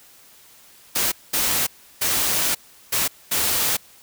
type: noise bursts at uneven times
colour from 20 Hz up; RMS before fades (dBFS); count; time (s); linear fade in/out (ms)
white; -21; 5; 0.95-1.12 / 1.33-1.67 / 2.01-2.55 / 2.92-3.08 / 3.31-3.77; 10
effects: white hiss -50 dBFS RMS until 4.02 s